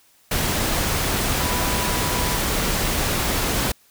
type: tone in noise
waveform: sine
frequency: 983 Hz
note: B5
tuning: 8 cents flat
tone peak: -30 dBFS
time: 1.4-2.37 s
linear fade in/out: 5 ms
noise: pink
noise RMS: -22 dBFS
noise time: 0.31-3.72 s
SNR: -11 dB
effects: white hiss -57 dBFS RMS until 3.9 s